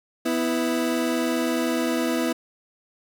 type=tone pair together; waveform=30% pulse; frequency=248.8 / 328.4 Hz; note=B3 / E4; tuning=+13 / -6 cents; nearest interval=perfect fourth; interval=481 cents; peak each=-22 dBFS; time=0.25-2.33 s; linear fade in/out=10 ms; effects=none